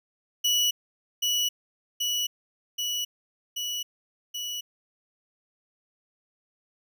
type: tone with echo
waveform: 30% pulse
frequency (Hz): 2941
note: F#7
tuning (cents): -11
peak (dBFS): -18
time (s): 0.44-0.71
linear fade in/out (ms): 10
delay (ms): 780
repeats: 5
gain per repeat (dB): -2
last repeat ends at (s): 4.61
effects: none